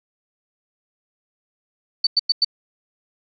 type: tone bursts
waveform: sine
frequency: 4541 Hz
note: C#8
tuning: 41 cents sharp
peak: -13 dBFS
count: 4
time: 2.04-2.447 s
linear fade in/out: 5 ms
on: 29 ms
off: 97 ms
effects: none